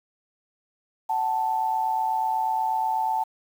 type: tone pair together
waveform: sine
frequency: 751.8 / 880 Hz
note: F#5 / A5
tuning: +27 / 0 cents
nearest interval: minor third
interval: 273 cents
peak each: -28 / -23 dBFS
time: 1.09-3.24 s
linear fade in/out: 10 ms
effects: 8-bit